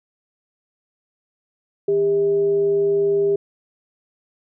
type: tone with frequency modulation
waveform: sine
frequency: 401.2 Hz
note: G4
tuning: 40 cents sharp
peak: -15 dBFS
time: 1.88-3.36 s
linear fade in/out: 5 ms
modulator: 241 Hz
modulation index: 0.21
effects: none